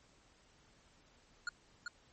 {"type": "tone with echo", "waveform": "square", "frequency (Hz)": 1433, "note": "F6", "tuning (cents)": 44, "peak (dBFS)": -36, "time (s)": [1.47, 1.49], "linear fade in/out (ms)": 2, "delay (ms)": 390, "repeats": 1, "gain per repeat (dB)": -4, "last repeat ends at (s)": 1.88, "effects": ["pink hiss -67 dBFS RMS until 2.12 s", "MP3 32 kbps"]}